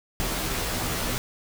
pink noise with comb filter, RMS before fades -28 dBFS, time 0.2-1.18 s, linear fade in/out 0 ms, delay 14 ms, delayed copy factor -0.85, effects none

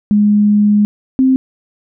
sine tone pair in turn, 207.7 / 261.7 Hz, G#3 / C4, 0 / 0 cents, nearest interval major third, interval 400 cents, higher second, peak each -7 dBFS, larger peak neither, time 0.11-0.85 / 1.19-1.36 s, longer first, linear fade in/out 0 ms, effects none

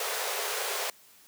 pink high-pass noise, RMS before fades -32 dBFS, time 0-0.9 s, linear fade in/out 2 ms, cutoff 400 Hz, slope 96 dB/octave, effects white hiss -57 dBFS RMS until 1.27 s + high-pass 100 Hz 12 dB/octave

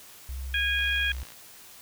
sine tone, 65.3 Hz, C2, 3 cents flat, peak -32 dBFS, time 0.29-1.23 s, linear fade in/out 0 ms
harmonic tone, 821 Hz, G#5, 20 cents flat, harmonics 2 / 3 / 4, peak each -27 / -29 / -30 dBFS, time 0.54-1.12 s, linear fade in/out 2 ms
click train, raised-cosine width 0.2 ms, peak -29 dBFS, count 32, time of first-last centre 0.79-1.321 s, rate 58.4 Hz
effects white hiss -49 dBFS RMS until 1.81 s

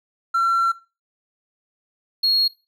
triangle tone pair in turn, 1358 / 4298 Hz, F6 / C8, -49 / +46 cents, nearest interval octave + minor sixth, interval 1995 cents, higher second, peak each -13 dBFS, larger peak neither, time 0.34-0.72 / 2.23-2.48 s, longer first, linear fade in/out 10 ms, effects noise-tail reverb RT60 0.3 s tail -20 dB re dry + tanh soft clip ceiling -12 dBFS

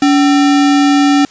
sine tone with sample-and-hold, 284.6 Hz, C#4, 46 cents sharp, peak -6 dBFS, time 0.02-1.25 s, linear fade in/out 2 ms, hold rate 1050 Hz, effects white hiss -41 dBFS RMS until 1.3 s + resampled to 16000 Hz

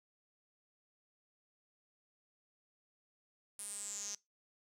sawtooth tone with band-pass filter sweep, 204.1 Hz, G#3, 30 cents flat, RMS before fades -44 dBFS, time 3.59-4.15 s, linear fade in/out 0 ms, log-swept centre 9800 to 6000 Hz, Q 9.7, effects noise-tail reverb RT60 0.2 s tail -23 dB re dry

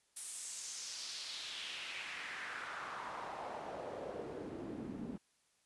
pink noise with band-pass filter sweep, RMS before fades -45 dBFS, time 0.16-5.18 s, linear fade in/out 10 ms, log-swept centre 9900 to 210 Hz, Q 2.4, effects white hiss -75 dBFS RMS until 5.65 s + resampled to 24000 Hz

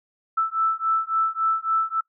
sine beating tone pair, 1318.5 / 1322.1 Hz, E6 / E6, 0 / +5 cents, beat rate 3.6 Hz, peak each -23 dBFS, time 0.37-2.01 s, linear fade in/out 10 ms, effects noise-tail reverb RT60 0.1 s tail -22 dB re dry

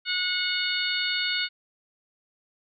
harmonic tone, 729 Hz, F#5, 26 cents flat, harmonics 2 / 3 / 4 / 5 / 6, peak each -31 / -31 / -31 / -31 / -31 dBFS, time 0.05-1.49 s, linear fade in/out 50 ms, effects none

